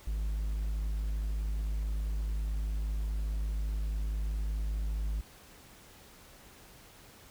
triangle tone, 52.4 Hz, G#1, 16 cents sharp, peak -28 dBFS, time 0.07-5.21 s, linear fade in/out 5 ms, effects pink hiss -55 dBFS RMS until 7.3 s

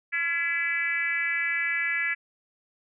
sine tone with frequency modulation, 2000 Hz, B6, 21 cents sharp, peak -24 dBFS, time 0.12-2.15 s, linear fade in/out 20 ms, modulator 313 Hz, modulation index 1.3, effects none

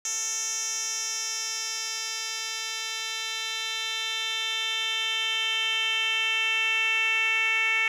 10% pulse tone with band-pass filter sweep, 445.1 Hz, A4, 20 cents sharp, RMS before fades -28 dBFS, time 0.05-7.88 s, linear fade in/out 2 ms, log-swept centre 6300 to 2400 Hz, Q 4.6, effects none

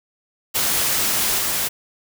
white noise with level steps, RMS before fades -20 / -22 dBFS, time 0.54-1.69 s, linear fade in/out 20 ms, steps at 1.38 s, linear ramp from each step 20 ms, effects none

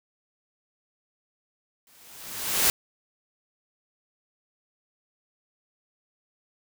white noise with exponential growth, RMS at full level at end -19 dBFS, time 1.87-2.7 s, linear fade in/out 1 ms, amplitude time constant 180 ms, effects none

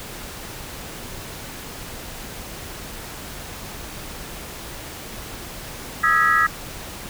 sine chord, E major seventh, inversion third, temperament equal with one note detuned, 1244.5 / 1318.5 / 1661.2 / 1931.5 Hz, D#6 / E6 / G#6 / B6, 0 / 0 / 0 / -39 cents, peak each -20 dBFS, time 6.03-6.47 s, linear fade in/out 10 ms, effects pink hiss -35 dBFS RMS until 7.09 s

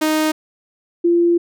sawtooth / sine tone pair in turn, 310.7 / 343.6 Hz, D#4 / F4, -2 / -28 cents, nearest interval major second, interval 174 cents, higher second, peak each -11 dBFS, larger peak neither, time 0.01-0.32 / 1.04-1.38 s, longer second, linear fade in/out 10 ms, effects none

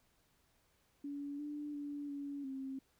sine tone with pitch steps, 285 / 294.7 / 288.8 / 283.3 / 267.4 Hz, C#4 / D4 / D4 / C#4 / C4, +48 / +6 / -29 / +38 / +38 cents, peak -40 dBFS, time 1.04-2.79 s, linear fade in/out 5 ms, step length 350 ms, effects pink hiss -74 dBFS RMS until 2.99 s

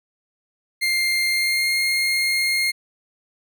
30% pulse tone with pitch glide, 2109 to 2132 Hz, C7 to C7, +13 to +32 cents, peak -16 dBFS, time 0.81-2.72 s, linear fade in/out 20 ms, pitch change +19 cents, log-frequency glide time 1.3-1.78 s, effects none

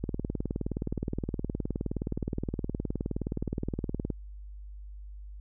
click train, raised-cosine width 3 ms, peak -18 dBFS, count 79, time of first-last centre 0.04-4.103 s, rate 19.2 Hz, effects added 50 Hz sine -41 dBFS peak until 5.4 s

